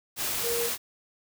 sine tone in noise, 470 Hz, A#4, 14 cents sharp, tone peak -28 dBFS, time 0.42-0.7 s, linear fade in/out 50 ms, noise white, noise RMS -30 dBFS, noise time 0.16-0.78 s, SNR -1 dB, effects none

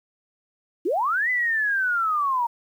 sine linear two-way sweep, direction up then down, 291.6 to 2024 to 921 Hz, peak -20 dBFS, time 0.85-2.47 s, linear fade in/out 10 ms, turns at 1.3 s, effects 9-bit

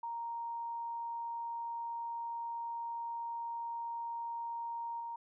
sine tone with level steps, 932.3 Hz, A#5, in tune, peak -37 / -39 dBFS, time 0.03-5.16 s, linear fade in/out 5 ms, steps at 5 s, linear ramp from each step 2 ms, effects none

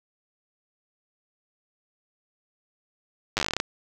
slowing click train, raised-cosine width 0.2 ms, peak -7 dBFS, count 13, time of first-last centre 3.37-3.601 s, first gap 9 ms, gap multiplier 1.13, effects none

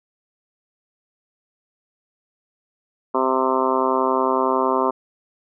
harmonic tone, 130.81 Hz, C3, in tune, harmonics 2 / 3 / 4 / 5 / 6 / 7 / 8 / 9 / 10, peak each -26 / -23 / -26 / -26 / -33 / -24 / -23 / -27 / -33 dBFS, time 3.14-4.91 s, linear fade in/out 10 ms, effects none

